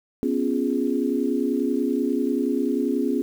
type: chord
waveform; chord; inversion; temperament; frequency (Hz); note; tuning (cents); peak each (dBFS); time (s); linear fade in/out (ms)
sine; C# dominant seventh; third; equal; 246.9 / 277.2 / 349.2 / 415.3; B3 / C#4 / E#4 / G#4; 0 / 0 / 0 / 0; -25 / -24 / -28 / -28; 0.23-3.22; 0
effects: 8-bit